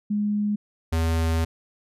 sine / square tone pair in turn, 207.7 / 81.71 Hz, G#3 / E2, 0 / -15 cents, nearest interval octave + major third, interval 1615 cents, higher first, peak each -21 dBFS, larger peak neither, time 0.1-0.56 / 0.92-1.45 s, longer second, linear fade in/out 10 ms, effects resampled to 32000 Hz

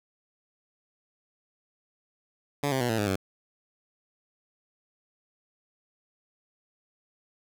10% pulse tone with pitch steps, 143.4 / 132.26 / 121.99 / 112.51 / 103.77 / 95.71 Hz, D3 / C3 / B2 / A2 / G#2 / G2, -41 / +19 / -21 / +39 / -1 / -41 cents, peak -17 dBFS, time 2.63-3.158 s, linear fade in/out 5 ms, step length 88 ms, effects none

